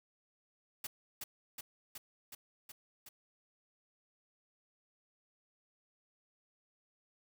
white noise with echo, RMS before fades -41 dBFS, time 0.84-0.87 s, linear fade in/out 5 ms, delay 370 ms, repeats 6, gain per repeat -2 dB, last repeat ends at 3.09 s, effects none

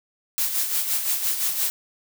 blue noise with tremolo, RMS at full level -22 dBFS, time 0.38-1.7 s, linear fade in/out 0 ms, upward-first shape sine, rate 5.8 Hz, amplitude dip 55%, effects none

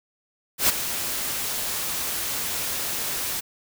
white noise with ADSR envelope, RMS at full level -17 dBFS, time 0.58-3.41 s, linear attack 110 ms, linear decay 15 ms, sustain -11 dB, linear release 17 ms, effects none

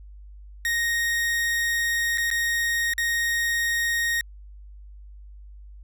40% pulse tone with dropouts, 1864.7 Hz, A#6, in tune, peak -21 dBFS, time 0.65-4.21 s, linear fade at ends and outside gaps 1 ms, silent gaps 2.175-2.181 / 2.303-2.312 / 2.936-2.98 s, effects added 50 Hz sine -41 dBFS peak until 5.83 s

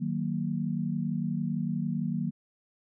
sine chord, D# minor, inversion none, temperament just, 155.56 / 186.68 / 233.3 Hz, D#3 / F#3 / A#3, 0 / +16 / +2 cents, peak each -32 dBFS, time 0-2.31 s, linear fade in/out 20 ms, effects none

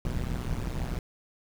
brown noise with amplitude modulation, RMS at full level -27 dBFS, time 0.05-0.99 s, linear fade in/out 2 ms, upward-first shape sine, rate 124 Hz, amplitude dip 100%, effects none

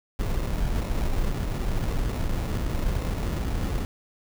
brown noise with sample-and-hold, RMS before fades -26 dBFS, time 0.19-3.85 s, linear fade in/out 0 ms, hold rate 1575 Hz, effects none

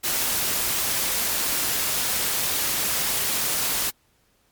white noise, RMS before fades -24 dBFS, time 0.03-3.91 s, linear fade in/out 20 ms, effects pink hiss -64 dBFS RMS until 4.51 s + MP3 96 kbps

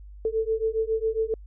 sine beating tone pair, 440.1 / 447.4 Hz, A4 / A4, 0 / +29 cents, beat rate 7.3 Hz, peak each -26 dBFS, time 0.25-1.34 s, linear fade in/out 2 ms, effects added 50 Hz sine -41 dBFS peak until 1.46 s

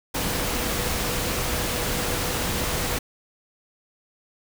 sine tone in noise, 490.5 Hz, B4, 12 cents flat, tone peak -36 dBFS, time 0.14-2.99 s, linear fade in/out 10 ms, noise pink, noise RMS -26 dBFS, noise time 0.14-2.99 s, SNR -13 dB, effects none

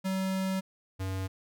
square tone pair in turn, 190 / 95 Hz, F#3 / F#2, +46 / +46 cents, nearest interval octave, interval 1200 cents, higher first, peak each -29 / -32 dBFS, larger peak first, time 0.04-0.61 / 0.99-1.28 s, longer first, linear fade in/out 20 ms, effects none

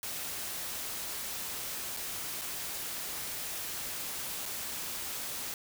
white noise with dropouts, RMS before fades -38 dBFS, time 0.03-5.54 s, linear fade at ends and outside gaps 1 ms, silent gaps 1.966-1.971 / 2.413-2.417 / 4.456-4.46 s, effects none

